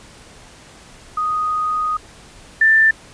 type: tone pair in turn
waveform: sine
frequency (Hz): 1244.5 / 1776.3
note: D#6 / A6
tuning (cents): 0 / +16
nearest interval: tritone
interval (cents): 616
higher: second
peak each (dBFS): -17 / -9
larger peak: second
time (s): 1.17-1.97 / 2.61-2.91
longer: first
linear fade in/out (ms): 5
effects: pink hiss -43 dBFS RMS until 3.13 s + resampled to 22050 Hz